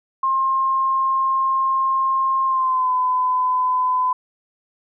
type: tone with pitch glide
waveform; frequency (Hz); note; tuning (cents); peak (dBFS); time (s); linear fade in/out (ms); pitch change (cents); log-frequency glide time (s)
sine; 1064 to 1010.7; C6 to B5; +29 to +40; -16; 0.23-4.13; 5; -89; 2.45-2.92
effects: none